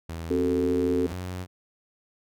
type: tone with pitch glide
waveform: sawtooth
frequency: 82.41 to 83.95 Hz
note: E2 to E2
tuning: 0 to +32 cents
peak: -29 dBFS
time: 0.09-1.13 s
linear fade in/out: 5 ms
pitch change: +32 cents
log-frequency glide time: 0.24-0.76 s
type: chord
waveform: sine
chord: F# diminished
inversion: second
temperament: just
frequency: 266.4 / 370 / 444 Hz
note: C4 / F#4 / A4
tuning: +31 / 0 / +16 cents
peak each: -25 / -28 / -26 dBFS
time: 0.3-1.07 s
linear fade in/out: 10 ms
type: tone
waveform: sawtooth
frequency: 91 Hz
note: F#2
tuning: 28 cents flat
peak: -28 dBFS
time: 1.07-1.47 s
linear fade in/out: 50 ms
effects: none